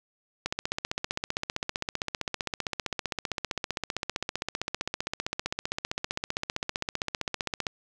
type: click train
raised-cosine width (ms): 0.2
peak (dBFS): -12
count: 112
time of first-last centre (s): 0.46-7.668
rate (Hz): 15.4
effects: none